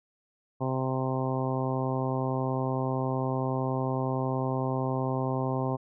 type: harmonic tone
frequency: 130.81 Hz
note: C3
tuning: in tune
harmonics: 1 / 2 / 3 / 4 / 5 / 6 / 7 / 8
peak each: -30 / -33 / -35 / -36 / -37 / -38 / -38 / -39 dBFS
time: 0.6-5.77 s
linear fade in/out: 20 ms
effects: none